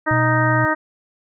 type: harmonic tone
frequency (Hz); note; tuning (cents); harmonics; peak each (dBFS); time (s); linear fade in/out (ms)
311.1; D#4; 0; 1 / 2 / 3 / 4 / 5 / 6; -23 / -23 / -23 / -23 / -23 / -23; 0.06-0.75; 20
type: tone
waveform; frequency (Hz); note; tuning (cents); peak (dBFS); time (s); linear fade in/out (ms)
sine; 122.1; B2; -19; -18; 0.11-0.65; 0
effects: none